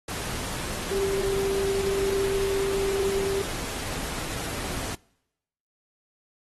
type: tone in noise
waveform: sine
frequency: 392 Hz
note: G4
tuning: in tune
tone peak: -24 dBFS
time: 0.91-3.42 s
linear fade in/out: 5 ms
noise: pink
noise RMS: -33 dBFS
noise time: 0.08-4.95 s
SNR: +6 dB
effects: noise-tail reverb RT60 0.9 s tail -26 dB re dry + AAC 32 kbps